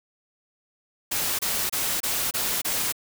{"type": "noise bursts", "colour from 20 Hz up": "white", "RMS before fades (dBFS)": -26, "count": 6, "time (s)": [1.11, 2.925], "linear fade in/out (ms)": 10, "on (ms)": 280, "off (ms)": 27, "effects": []}